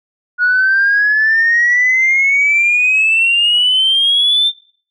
sine exponential sweep, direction up, 1447 to 3600 Hz, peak -8 dBFS, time 0.38-4.52 s, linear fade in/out 50 ms, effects noise-tail reverb RT60 0.5 s tail -22 dB re dry + tanh soft clip ceiling -5 dBFS

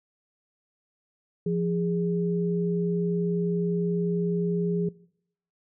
sine tone pair together, 173.2 / 411.9 Hz, F3 / G#4, -14 / -14 cents, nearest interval octave + minor third, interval 1500 cents, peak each -25 / -28 dBFS, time 1.46-4.89 s, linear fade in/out 5 ms, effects noise-tail reverb RT60 0.7 s tail -22 dB re dry

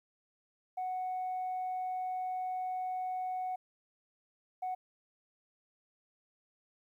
sine tone bursts at uneven times, 740 Hz, F#5, in tune, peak -32 dBFS, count 2, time 0.77-3.56 / 4.62-4.75 s, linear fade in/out 10 ms, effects tanh soft clip ceiling -31 dBFS + 12-bit

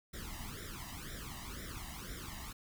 pink noise with flanger, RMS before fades -45 dBFS, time 0.13-2.53 s, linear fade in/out 10 ms, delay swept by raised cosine 0.54 to 1.05 ms, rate 2 Hz, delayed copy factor +1, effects none

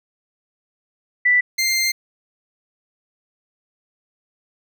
sine / 20% pulse tone pair in turn, 1975.5 / 2098 Hz, B6 / C7, 0 / +4 cents, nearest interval minor second, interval 104 cents, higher second, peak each -12 dBFS, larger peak neither, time 1.25-1.41 / 1.58-1.92 s, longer second, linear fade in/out 10 ms, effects none

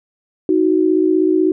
sine tone pair together, 314.6 / 370.7 Hz, D#4 / F#4, +19 / +3 cents, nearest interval minor third, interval 284 cents, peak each -14 dBFS, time 0.49-1.52 s, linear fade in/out 2 ms, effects none

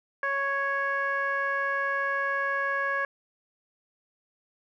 15% pulse tone with low-pass filter, 554.4 Hz, C#5, in tune, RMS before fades -28 dBFS, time 0.23-3.05 s, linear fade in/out 2 ms, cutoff 1600 Hz, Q 3.2, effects none

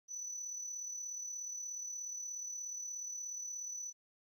sine tone with amplitude modulation, 5970 Hz, F#8, 15 cents sharp, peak -36 dBFS, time 0.08-3.93 s, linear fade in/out 50 ms, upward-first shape sine, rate 36.8 Hz, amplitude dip 55%, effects tanh soft clip ceiling -38 dBFS + 13-bit

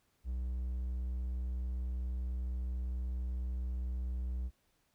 triangle tone, 62.2 Hz, B1, 13 cents sharp, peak -32 dBFS, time 0.24-4.51 s, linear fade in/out 50 ms, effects pink hiss -75 dBFS RMS until 4.94 s

